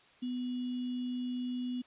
sine tone with sample-and-hold, 248.7 Hz, B3, 12 cents sharp, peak -33 dBFS, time 0.22-1.82 s, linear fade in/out 10 ms, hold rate 3150 Hz, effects white hiss -62 dBFS RMS until 1.86 s + resampled to 8000 Hz

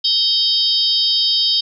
sine tone cluster, 3146 / 3760 / 4626 / 5090 Hz, G7 / A#7 / D8 / D#8, +6 / +14 / -27 / +39 cents, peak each -19 dBFS, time 0.04-1.61 s, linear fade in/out 10 ms, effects none

